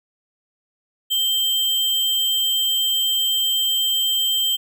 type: tone with sample-and-hold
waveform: sine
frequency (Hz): 3142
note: G7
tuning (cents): +3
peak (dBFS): -17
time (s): 1.1-4.57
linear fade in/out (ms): 20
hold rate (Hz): 11025
effects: none